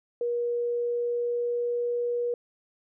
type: tone with pitch glide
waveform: sine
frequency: 477.8 to 480.6 Hz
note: A#4 to B4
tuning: +43 to -47 cents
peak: -25 dBFS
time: 0.21-2.34 s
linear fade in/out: 2 ms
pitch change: +10 cents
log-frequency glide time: 0.55-1.96 s
effects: none